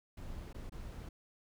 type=noise with dropouts; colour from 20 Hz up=brown; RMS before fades=-45 dBFS; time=0.17-1.09 s; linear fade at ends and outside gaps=5 ms; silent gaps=0.529-0.544 / 0.696-0.72 s; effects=none